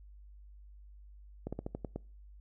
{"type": "slowing click train", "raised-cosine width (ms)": 2, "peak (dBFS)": -24, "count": 7, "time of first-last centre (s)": [1.47, 1.96], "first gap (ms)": 56, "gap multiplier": 1.15, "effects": ["noise-tail reverb RT60 0.4 s tail -25 dB re dry", "added 50 Hz sine -51 dBFS peak until 2.4 s"]}